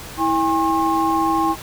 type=tone cluster; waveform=sine; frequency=325.8 / 809 / 1078 Hz; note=E4 / G#5 / C#6; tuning=-20 / -46 / -49 cents; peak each=-20 dBFS; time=0.17-1.56 s; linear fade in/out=50 ms; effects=pink hiss -35 dBFS RMS until 1.62 s